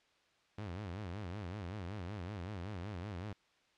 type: tone with vibrato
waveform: sawtooth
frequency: 95.7 Hz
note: G2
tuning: 41 cents flat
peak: -37 dBFS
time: 0.58-3.33 s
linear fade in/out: 5 ms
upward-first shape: sine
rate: 5.3 Hz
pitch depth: 210 cents each way
effects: white hiss -71 dBFS RMS until 3.77 s + low-pass 4000 Hz 12 dB/octave